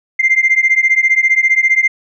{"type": "beating tone pair", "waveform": "sine", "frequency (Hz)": [2085, 2100], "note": ["C7", "C7"], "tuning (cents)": [-7, 6], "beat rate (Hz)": 15, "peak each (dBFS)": -11, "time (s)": [0.19, 1.88], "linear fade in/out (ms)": 10, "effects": ["tanh soft clip ceiling -3 dBFS"]}